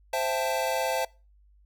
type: chord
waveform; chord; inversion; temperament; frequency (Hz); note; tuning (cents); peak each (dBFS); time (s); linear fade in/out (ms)
square; A minor seventh; first; equal with one note detuned; 523.3 / 665.8 / 784 / 880; C5 / E5 / G5 / A5; 0 / +17 / 0 / 0; -31 / -31 / -35 / -32; 0.13-1.05; 5
effects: noise-tail reverb RT60 0.3 s tail -23 dB re dry + added 50 Hz sine -56 dBFS peak until 1.65 s